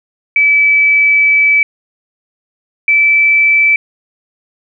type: tone pair in turn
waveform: sine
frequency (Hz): 2301 / 2317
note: D7 / D7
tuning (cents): -36 / -24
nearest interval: unison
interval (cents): 12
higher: second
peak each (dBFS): -6 / -6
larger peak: neither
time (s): 0.36-1.63 / 2.88-3.76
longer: first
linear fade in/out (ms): 2
effects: none